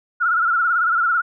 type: tone with vibrato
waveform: sine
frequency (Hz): 1384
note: F6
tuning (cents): -16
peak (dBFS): -15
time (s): 0.2-1.22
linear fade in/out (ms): 20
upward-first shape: sine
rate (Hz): 18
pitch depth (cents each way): 89
effects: none